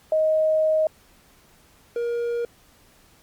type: tone pair in turn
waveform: sine / triangle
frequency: 627 / 472.9 Hz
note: D#5 / A#4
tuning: +13 / +25 cents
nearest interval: perfect fourth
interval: 488 cents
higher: first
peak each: -17 / -21 dBFS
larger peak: first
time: 0.12-0.87 / 1.96-2.45 s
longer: first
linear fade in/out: 2 ms
effects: pink hiss -56 dBFS RMS until 3.22 s + Opus 48 kbps